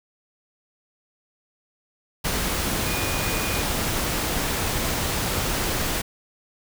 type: tone in noise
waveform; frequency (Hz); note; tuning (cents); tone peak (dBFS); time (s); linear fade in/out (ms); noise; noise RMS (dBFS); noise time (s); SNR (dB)
sine; 2451; D#7; -27; -33; 2.86-3.62; 10; pink; -25; 2.24-6.02; -11
effects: none